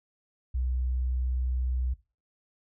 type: tone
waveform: sine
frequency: 62.9 Hz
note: B1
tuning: 32 cents sharp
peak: -26 dBFS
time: 0.54-1.94 s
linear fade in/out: 10 ms
effects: noise-tail reverb RT60 0.3 s tail -18 dB re dry